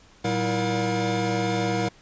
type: tone cluster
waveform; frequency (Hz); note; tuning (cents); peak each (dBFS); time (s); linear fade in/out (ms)
square; 115.2 / 190.8 / 325.7 / 472.3 / 717; A#2 / G3 / E4 / A#4 / F5; -20 / -47 / -21 / +23 / +45; -30; 0.24-1.89; 10
effects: pink hiss -54 dBFS RMS until 2.01 s + resampled to 16000 Hz